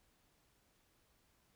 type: silence
effects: pink hiss -74 dBFS RMS until 1.55 s